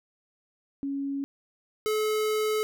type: tone pair in turn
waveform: sine / square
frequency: 277.6 / 430 Hz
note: C#4 / A4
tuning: +3 / -40 cents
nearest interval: minor sixth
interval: 757 cents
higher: second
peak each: -28 / -25 dBFS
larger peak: second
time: 0.83-1.24 / 1.86-2.63 s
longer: second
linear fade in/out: 0 ms
effects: none